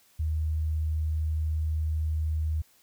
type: tone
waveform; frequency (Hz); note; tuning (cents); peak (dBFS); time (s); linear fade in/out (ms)
sine; 78.1; D#2; +7; -25; 0.19-2.62; 10
effects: white hiss -62 dBFS RMS until 2.82 s